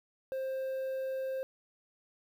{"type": "tone with quantisation", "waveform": "triangle", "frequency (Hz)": 528, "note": "C5", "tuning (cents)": 16, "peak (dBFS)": -31, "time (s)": [0.32, 1.43], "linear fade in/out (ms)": 0, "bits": 10, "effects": []}